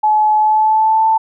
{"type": "tone with pitch glide", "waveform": "sine", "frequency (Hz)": [855, 885.2], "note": ["A5", "A5"], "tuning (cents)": [-50, 10], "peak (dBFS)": -9, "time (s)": [0.03, 1.18], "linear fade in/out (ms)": 10, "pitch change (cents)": 60, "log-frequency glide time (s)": [0.37, 1.06], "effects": []}